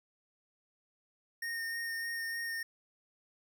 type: tone with vibrato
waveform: square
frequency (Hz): 1840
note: A#6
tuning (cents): -23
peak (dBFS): -36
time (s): 1.42-2.63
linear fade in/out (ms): 5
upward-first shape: sine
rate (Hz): 3.3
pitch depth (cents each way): 13
effects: none